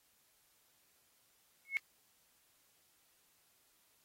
sine tone with exponential growth, 2186 Hz, C#7, 25 cents flat, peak -27 dBFS, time 1.65-1.77 s, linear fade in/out 0 ms, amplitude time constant 25 ms, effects white hiss -72 dBFS RMS until 4.04 s + AAC 48 kbps

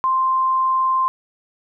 sine tone, 1046.5 Hz, C6, in tune, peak -15 dBFS, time 0.04-1.08 s, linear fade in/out 0 ms, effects none

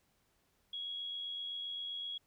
sine tone with amplitude modulation, 3322 Hz, G#7, in tune, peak -37 dBFS, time 0.73-2.18 s, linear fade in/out 5 ms, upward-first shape sine, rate 87.7 Hz, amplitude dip 35%, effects pink hiss -75 dBFS RMS until 2.26 s

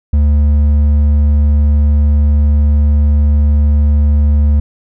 triangle tone with hard clipping, 73.42 Hz, D2, in tune, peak -8 dBFS, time 0.13-4.6 s, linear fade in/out 5 ms, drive 8 dB, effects none

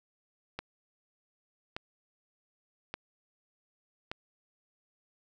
click train, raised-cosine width 0.3 ms, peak -20 dBFS, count 4, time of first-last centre 0.59-4.115 s, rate 0.851 Hz, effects none

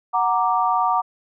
sine chord, Gb augmented, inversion none, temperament equal, 740 / 932.3 / 1174.7 Hz, Gb5 / Bb5 / D6, 0 / 0 / 0 cents, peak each -21 dBFS, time 0.13-1.02 s, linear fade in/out 20 ms, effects none

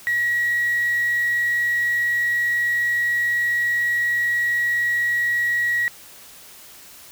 sine tone with quantisation, 1913 Hz, A#6, 44 cents sharp, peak -18 dBFS, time 0.07-5.88 s, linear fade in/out 0 ms, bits 6, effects white hiss -44 dBFS RMS until 7.11 s

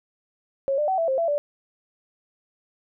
sine tone with pitch steps, 546 / 597 / 759 / 662 / 530 / 670 / 583 Hz, C#5 / D5 / F#5 / E5 / C5 / E5 / D5, -26 / +28 / +44 / +7 / +22 / +28 / -13 cents, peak -20 dBFS, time 0.68-1.38 s, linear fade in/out 0 ms, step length 100 ms, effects none

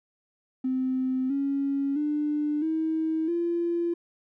triangle tone with pitch steps, 259.1 / 277.7 / 297.6 / 319 / 341.9 Hz, C4 / C#4 / D4 / D#4 / F4, -17 / +3 / +23 / +43 / -37 cents, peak -20 dBFS, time 0.64-3.94 s, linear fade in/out 10 ms, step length 660 ms, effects tanh soft clip ceiling -22 dBFS

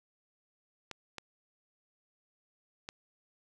clicks, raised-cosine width 0.2 ms, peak -23 dBFS, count 3, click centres 0.913 / 1.183 / 2.889 s, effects none

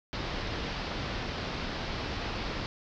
pink low-pass noise, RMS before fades -35 dBFS, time 0.13-2.66 s, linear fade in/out 0 ms, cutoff 5200 Hz, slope 48 dB/octave, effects none

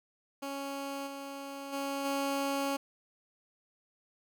15% pulse tone with level steps, 277.2 Hz, C#4, in tune, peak -30 / -34 / -27 / -24 dBFS, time 0.42-2.77 s, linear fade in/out 10 ms, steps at 1.06 / 1.72 / 2.04 s, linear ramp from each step 20 ms, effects none

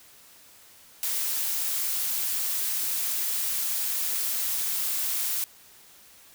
blue noise, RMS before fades -28 dBFS, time 1.03-5.44 s, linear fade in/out 0 ms, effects white hiss -53 dBFS RMS until 6.34 s

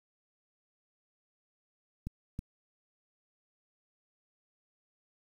clicks, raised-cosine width 5 ms, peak -24 dBFS, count 2, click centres 2.07 / 2.391 s, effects 9-bit

